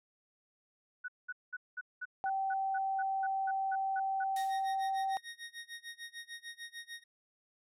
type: tone bursts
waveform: sine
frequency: 1480 Hz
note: F#6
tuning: in tune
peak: -37 dBFS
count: 14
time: 1.04-4.242 s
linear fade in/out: 10 ms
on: 43 ms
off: 200 ms
type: tone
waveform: sine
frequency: 774 Hz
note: G5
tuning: 22 cents flat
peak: -31 dBFS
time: 2.24-5.17 s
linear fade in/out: 0 ms
type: noise with exponential decay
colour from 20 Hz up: blue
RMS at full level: -43 dBFS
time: 4.36-4.82 s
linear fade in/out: 2 ms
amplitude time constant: 98 ms
type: tone with tremolo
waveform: 25% pulse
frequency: 1864.7 Hz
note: A#6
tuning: in tune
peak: -38 dBFS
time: 4.36-7.04 s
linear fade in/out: 10 ms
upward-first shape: sine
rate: 6.7 Hz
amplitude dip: 95%
effects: low-pass 11000 Hz 12 dB/octave